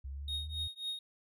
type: linear sweep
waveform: sine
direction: up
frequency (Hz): 66.3 to 82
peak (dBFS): -39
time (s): 0.04-0.68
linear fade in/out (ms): 10
type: tone with tremolo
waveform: triangle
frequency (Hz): 3729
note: A#7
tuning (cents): 0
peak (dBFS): -32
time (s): 0.28-0.99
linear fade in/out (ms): 2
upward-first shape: triangle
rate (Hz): 3.7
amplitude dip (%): 100
effects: none